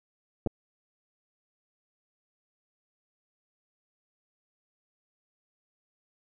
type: clicks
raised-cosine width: 2 ms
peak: -16 dBFS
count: 2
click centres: 0.463 / 0.472 s
effects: none